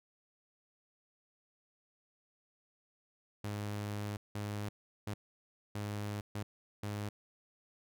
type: tone bursts at uneven times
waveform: sawtooth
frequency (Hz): 103.6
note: G#2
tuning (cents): -4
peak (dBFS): -33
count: 6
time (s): 3.44-4.17 / 4.35-4.69 / 5.07-5.14 / 5.75-6.21 / 6.35-6.43 / 6.83-7.09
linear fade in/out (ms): 5
effects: none